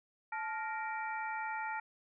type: harmonic tone with a mistuned harmonic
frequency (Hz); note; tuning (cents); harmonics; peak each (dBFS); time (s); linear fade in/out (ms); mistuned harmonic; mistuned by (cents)
466.2; A#4; 0; 2 / 3 / 4 / 5; -38 / -42 / -44 / -46; 0.32-1.8; 5; 2; -110
effects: none